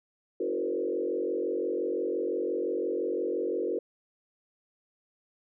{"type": "tone with frequency modulation", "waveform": "sine", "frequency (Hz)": 415.3, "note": "G#4", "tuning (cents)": 0, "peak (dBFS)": -27, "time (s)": [0.4, 3.79], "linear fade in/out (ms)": 5, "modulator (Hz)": 45.8, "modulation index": 2.1, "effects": []}